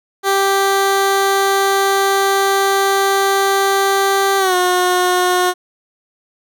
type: tone with pitch glide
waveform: 15% pulse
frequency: 392 to 361.5 Hz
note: G4 to F#4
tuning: 0 to -40 cents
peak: -6 dBFS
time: 0.23-5.54 s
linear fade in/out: 50 ms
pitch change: -140 cents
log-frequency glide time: 4.38-4.55 s
effects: none